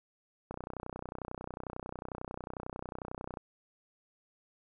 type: click train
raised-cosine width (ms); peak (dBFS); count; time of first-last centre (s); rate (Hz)
1; -25; 90; 0.51-3.372; 31.1
effects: none